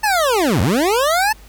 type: linear two-way sweep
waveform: 25% pulse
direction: down then up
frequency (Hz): 891 to 76.4 to 891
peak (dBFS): -10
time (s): 0.03-1.33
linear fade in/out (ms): 10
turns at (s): 0.61
effects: added 50 Hz sine -41 dBFS peak until 1.48 s + pink hiss -47 dBFS RMS until 1.48 s